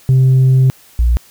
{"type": "tone pair in turn", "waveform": "sine", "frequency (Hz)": [130.81, 59.29], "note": ["C3", "A#1"], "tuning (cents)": [0, 30], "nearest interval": "octave + major second", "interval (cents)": 1370, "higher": "first", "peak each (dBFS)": [-4, -7], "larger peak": "first", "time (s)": [[0.09, 0.7], [0.99, 1.17]], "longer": "first", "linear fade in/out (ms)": 0, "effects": ["tanh soft clip ceiling -5 dBFS", "white hiss -45 dBFS RMS until 1.3 s"]}